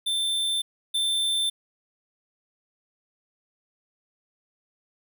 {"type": "tone pair in turn", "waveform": "square", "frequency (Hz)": [3555, 3555], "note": ["A7", "A7"], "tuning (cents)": [17, 17], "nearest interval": "unison", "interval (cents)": 0, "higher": "neither", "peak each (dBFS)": [-24, -23], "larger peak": "second", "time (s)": [[0.06, 0.62], [0.94, 1.5]], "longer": "neither", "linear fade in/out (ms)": 10, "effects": []}